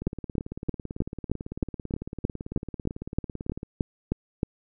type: two click trains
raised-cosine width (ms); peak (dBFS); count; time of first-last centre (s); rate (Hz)
3; -11 / -21; 15 / 66; 0.07-4.431 / 0.02-3.631; 3.21 / 18
effects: none